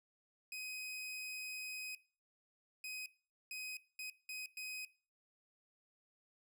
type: tone bursts at uneven times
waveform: sawtooth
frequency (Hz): 2515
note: D#7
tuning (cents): +18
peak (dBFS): -40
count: 6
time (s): 0.52-1.95 / 2.84-3.06 / 3.51-3.77 / 3.99-4.1 / 4.29-4.46 / 4.57-4.85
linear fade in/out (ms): 2
effects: noise-tail reverb RT60 0.4 s tail -20 dB re dry